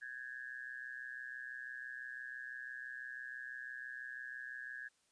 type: tone with amplitude modulation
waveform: sine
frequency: 1661.2 Hz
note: G#6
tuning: in tune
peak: -40 dBFS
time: 0.01-4.89 s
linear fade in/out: 20 ms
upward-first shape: sine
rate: 126 Hz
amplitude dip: 90%
effects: white hiss -75 dBFS RMS until 5.11 s + resampled to 22050 Hz